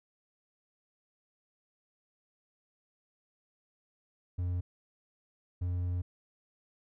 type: tone bursts at uneven times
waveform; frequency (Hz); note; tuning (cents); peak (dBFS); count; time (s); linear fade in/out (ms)
triangle; 89; F2; +33; -28; 2; 4.38-4.61 / 5.61-6.02; 10
effects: none